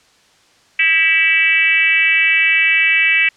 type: tone with frequency modulation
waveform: sine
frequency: 2300 Hz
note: D7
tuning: 37 cents flat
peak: -10 dBFS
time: 0.79-3.29 s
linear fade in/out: 5 ms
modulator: 344 Hz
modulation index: 1.3
effects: white hiss -52 dBFS RMS until 3.36 s + low-pass 6000 Hz 12 dB/octave